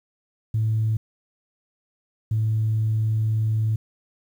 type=tone pair in turn; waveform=sine; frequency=110 / 109.59 Hz; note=A2 / A2; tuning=0 / -6 cents; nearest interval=unison; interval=6 cents; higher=first; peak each=-18 dBFS; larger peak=neither; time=0.54-0.97 / 2.31-3.76 s; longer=second; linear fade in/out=5 ms; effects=tanh soft clip ceiling -15 dBFS + 9-bit